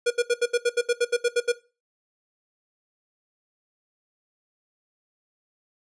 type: tone bursts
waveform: square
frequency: 480 Hz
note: B4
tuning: 49 cents flat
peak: -19 dBFS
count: 13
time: 0.06-1.522 s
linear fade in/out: 10 ms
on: 46 ms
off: 72 ms
effects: noise-tail reverb RT60 0.3 s tail -18 dB re dry + resampled to 22050 Hz